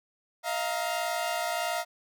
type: chord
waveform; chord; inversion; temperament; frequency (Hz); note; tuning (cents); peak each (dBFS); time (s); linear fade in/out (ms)
sawtooth; Eb suspended second; none; equal with one note detuned; 637.2 / 698.5 / 932.3; Eb5 / F5 / Bb5; +41 / 0 / 0; -30 / -27 / -32; 0.43-1.85; 50
effects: none